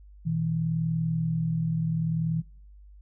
sine tone pair together, 121.21 / 161.8 Hz, B2 / E3, -32 / -32 cents, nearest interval perfect fourth, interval 500 cents, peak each -32 / -25 dBFS, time 0.25-2.42 s, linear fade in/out 20 ms, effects noise-tail reverb RT60 0.6 s tail -25 dB re dry + added 50 Hz sine -47 dBFS peak until 3.01 s

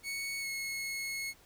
sawtooth tone with pitch glide, 2217 to 2179 Hz, C#7 to C#7, 0 to -30 cents, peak -32 dBFS, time 0.03-1.34 s, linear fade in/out 50 ms, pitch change -30 cents, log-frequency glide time 0.4-0.47 s, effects pink hiss -61 dBFS RMS until 1.45 s

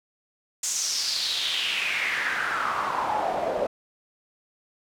pink noise with band-pass filter sweep, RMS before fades -27 dBFS, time 0.63-3.67 s, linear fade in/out 5 ms, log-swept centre 7100 to 540 Hz, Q 4.3, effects none

